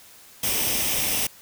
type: noise with comb filter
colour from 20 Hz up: white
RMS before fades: -24 dBFS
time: 0.43-1.27 s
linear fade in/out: 5 ms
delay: 0.35 ms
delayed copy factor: +0.55
effects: white hiss -49 dBFS RMS until 1.41 s